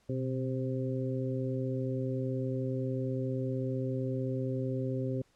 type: harmonic tone with a mistuned harmonic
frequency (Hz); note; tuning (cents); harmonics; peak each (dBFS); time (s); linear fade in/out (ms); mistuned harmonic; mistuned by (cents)
130.81; C3; 0; 1 / 2 / 3 / 4; -33 / -36 / -38 / -39; 0.09-5.22; 5; 1; -62
effects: pink hiss -69 dBFS RMS until 5.35 s + low-pass 9000 Hz 12 dB/octave